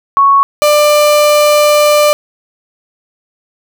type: tone pair in turn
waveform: sine / 35% pulse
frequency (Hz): 1108.7 / 594.1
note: C#6 / D5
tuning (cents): 0 / +20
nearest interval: major seventh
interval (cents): 1080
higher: first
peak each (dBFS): -4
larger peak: neither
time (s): 0.17-0.43 / 0.62-2.13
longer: second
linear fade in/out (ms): 0
effects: none